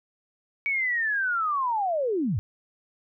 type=linear sweep; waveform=sine; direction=down; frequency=2270 to 81 Hz; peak=-23 dBFS; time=0.66-2.39 s; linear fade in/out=0 ms; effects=none